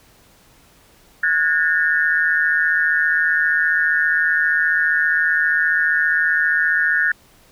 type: tone cluster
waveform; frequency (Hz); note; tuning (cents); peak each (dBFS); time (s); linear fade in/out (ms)
sine; 1455 / 1648 / 1803; F#6 / G#6 / A6; -29 / -14 / +42; -19; 1.23-7.12; 5
effects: pink hiss -52 dBFS RMS until 7.51 s